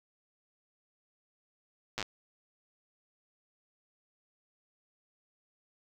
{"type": "slowing click train", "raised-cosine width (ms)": 0.2, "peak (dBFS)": -17, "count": 6, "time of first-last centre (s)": [1.98, 2.027], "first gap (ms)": 8, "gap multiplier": 1.08, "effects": ["8-bit"]}